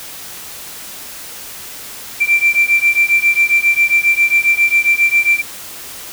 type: beating tone pair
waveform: sine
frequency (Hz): 2349 / 2356.4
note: D7 / D7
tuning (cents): 0 / +5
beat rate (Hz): 7.4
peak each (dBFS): -12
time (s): 2.2-5.42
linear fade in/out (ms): 20
effects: tanh soft clip ceiling -3 dBFS + white hiss -31 dBFS RMS until 6.12 s